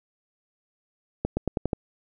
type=accelerating click train; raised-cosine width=2 ms; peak=-11 dBFS; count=6; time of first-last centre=1.25-1.732 s; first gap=120 ms; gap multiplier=0.89; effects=none